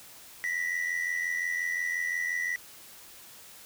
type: tone pair together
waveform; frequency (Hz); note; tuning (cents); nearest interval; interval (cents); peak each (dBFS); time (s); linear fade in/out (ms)
triangle; 1889.8 / 1975.5; A#6 / B6; +23 / 0; minor second; 77; -32 / -28; 0.44-2.56; 0
effects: white hiss -50 dBFS RMS until 3.65 s